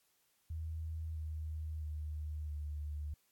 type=tone with pitch steps; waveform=sine; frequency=80 / 78.08 / 76.21 / 74.38 Hz; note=D#2 / D#2 / D#2 / D2; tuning=+49 / +7 / -35 / +23 cents; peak=-38 dBFS; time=0.5-3.14 s; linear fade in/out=5 ms; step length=660 ms; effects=white hiss -75 dBFS RMS until 3.31 s + AAC 64 kbps